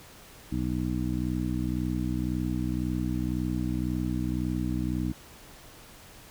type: harmonic tone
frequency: 61.9 Hz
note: B1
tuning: 5 cents sharp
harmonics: 1 / 2 / 3 / 4 / 5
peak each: -33 / -33 / -33 / -33 / -33 dBFS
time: 0.51-5.13 s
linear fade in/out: 20 ms
effects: pink hiss -50 dBFS RMS until 6.3 s